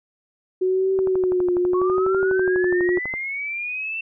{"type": "tone with vibrato", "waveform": "sine", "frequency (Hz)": 369, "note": "F#4", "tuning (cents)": -5, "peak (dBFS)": -17, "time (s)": [0.61, 2.99], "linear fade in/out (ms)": 10, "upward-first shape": "triangle", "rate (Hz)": 0.79, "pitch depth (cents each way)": 69}
{"type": "click train", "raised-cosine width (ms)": 1, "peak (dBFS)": -18, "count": 27, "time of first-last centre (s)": [0.99, 3.139], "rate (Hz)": 12.1}
{"type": "linear sweep", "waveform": "sine", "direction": "up", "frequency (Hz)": [1085, 2691], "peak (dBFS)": -25, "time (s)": [1.74, 4.01], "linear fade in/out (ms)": 5}
{"effects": []}